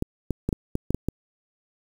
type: clicks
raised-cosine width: 3 ms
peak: -11 dBFS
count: 8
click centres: 0.024 / 0.307 / 0.49 / 0.528 / 0.754 / 0.906 / 0.946 / 1.086 s
effects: 7-bit